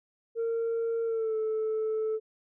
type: tone with pitch glide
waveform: sine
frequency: 458.8 to 437.3 Hz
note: A#4 to A4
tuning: -28 to -11 cents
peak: -25 dBFS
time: 0.35-2.2 s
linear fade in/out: 50 ms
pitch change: -83 cents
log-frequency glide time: 1.04-1.36 s
effects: tanh soft clip ceiling -25 dBFS